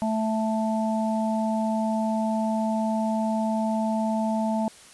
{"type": "harmonic tone", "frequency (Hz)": 220, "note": "A3", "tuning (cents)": 0, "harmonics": [1, 3, 4], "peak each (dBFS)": [-24, -29, -30], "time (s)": [0.02, 4.68], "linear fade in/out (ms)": 0, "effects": ["white hiss -49 dBFS RMS until 4.93 s", "resampled to 24000 Hz"]}